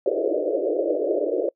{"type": "band-pass noise", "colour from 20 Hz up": "white", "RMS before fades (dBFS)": -23, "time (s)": [0.06, 1.49], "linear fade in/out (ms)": 2, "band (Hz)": [310, 620], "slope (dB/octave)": 96, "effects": ["noise-tail reverb RT60 0.1 s tail -25 dB re dry"]}